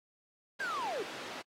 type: band-pass noise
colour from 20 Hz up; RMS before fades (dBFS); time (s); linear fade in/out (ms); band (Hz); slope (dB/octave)
pink; -45; 0.59-1.42; 10; 350 to 4500; 12
type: linear sweep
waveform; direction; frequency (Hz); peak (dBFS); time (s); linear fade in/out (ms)
triangle; down; 1644 to 356.4; -32; 0.6-1.03; 5
effects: AAC 48 kbps